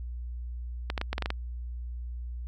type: clicks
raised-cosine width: 0.3 ms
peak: -14 dBFS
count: 8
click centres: 0.901 / 0.978 / 1.014 / 1.13 / 1.181 / 1.223 / 1.259 / 1.304 s
effects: added 60 Hz sine -34 dBFS peak until 2.47 s